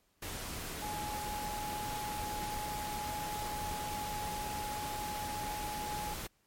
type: tone in noise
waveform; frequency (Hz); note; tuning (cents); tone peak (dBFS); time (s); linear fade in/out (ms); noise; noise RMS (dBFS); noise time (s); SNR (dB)
sine; 840; G#5; +19; -38; 0.82-6.14; 5; pink; -41; 0.22-6.27; 0
effects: pink hiss -73 dBFS RMS until 6.46 s + MP3 64 kbps